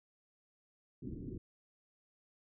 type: low-pass noise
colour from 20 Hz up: white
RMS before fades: -44 dBFS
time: 1.02-1.38 s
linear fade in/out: 5 ms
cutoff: 360 Hz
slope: 48 dB/octave
effects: none